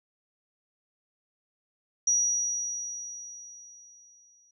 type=tone with exponential decay; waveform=sine; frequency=5790 Hz; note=F#8; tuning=38 cents flat; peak=-20 dBFS; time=2.07-4.51 s; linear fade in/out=5 ms; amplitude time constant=530 ms; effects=none